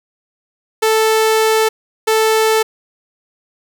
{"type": "tone bursts at uneven times", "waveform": "sawtooth", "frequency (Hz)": 440, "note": "A4", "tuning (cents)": 0, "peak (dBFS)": -7, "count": 2, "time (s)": [[0.82, 1.69], [2.07, 2.63]], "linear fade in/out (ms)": 10, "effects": []}